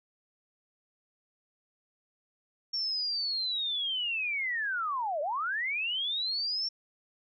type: linear two-way sweep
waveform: sine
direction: down then up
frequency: 5500 to 560 to 5500 Hz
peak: -29 dBFS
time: 2.73-6.69 s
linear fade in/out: 10 ms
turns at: 5.21 s
effects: none